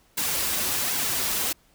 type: noise with flanger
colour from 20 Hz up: white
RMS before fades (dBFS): -26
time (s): 0.17-1.53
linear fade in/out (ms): 10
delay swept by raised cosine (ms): 1.6 to 7.5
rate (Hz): 1.3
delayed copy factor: -0.5
effects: pink hiss -61 dBFS RMS until 1.74 s